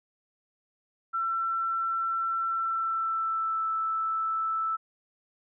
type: tone with pitch glide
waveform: sine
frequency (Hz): 1345 to 1318.1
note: E6 to E6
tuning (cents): +34 to -1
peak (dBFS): -26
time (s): 1.13-4.77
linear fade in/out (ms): 20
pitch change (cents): -35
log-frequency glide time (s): 2.48-3.69
effects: none